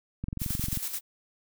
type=click train; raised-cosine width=5 ms; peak=-20 dBFS; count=13; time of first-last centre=0.24-0.773 s; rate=22.5 Hz
type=noise with tremolo; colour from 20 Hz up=blue; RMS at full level=-32 dBFS; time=0.39-1.01 s; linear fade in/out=50 ms; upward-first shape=square; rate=9.2 Hz; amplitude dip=55%
effects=none